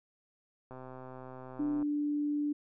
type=click train; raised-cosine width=1 ms; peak=-33 dBFS; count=145; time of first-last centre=0.71-1.826 s; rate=129 Hz
type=tone; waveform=sine; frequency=293.7 Hz; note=D4; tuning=in tune; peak=-29 dBFS; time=1.59-2.53 s; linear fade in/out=10 ms
effects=none